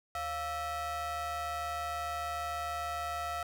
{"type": "ring-modulated tone", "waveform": "square", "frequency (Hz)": 311.1, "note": "D#4", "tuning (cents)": 0, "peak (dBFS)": -32, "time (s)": [0.15, 3.43], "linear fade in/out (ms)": 2, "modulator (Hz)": 1010, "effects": []}